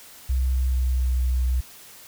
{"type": "tone with pitch glide", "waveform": "sine", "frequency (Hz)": [64.4, 62.86], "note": ["C2", "B1"], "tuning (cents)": [-27, 31], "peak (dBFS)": -19, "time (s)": [0.29, 1.61], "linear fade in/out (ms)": 10, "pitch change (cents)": -42, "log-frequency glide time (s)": [0.42, 1.2], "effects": ["white hiss -46 dBFS RMS until 2.07 s"]}